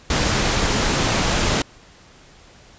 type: noise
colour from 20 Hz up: pink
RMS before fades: -19 dBFS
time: 0.1-1.62 s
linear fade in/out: 2 ms
effects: pink hiss -48 dBFS RMS until 2.78 s + resampled to 16000 Hz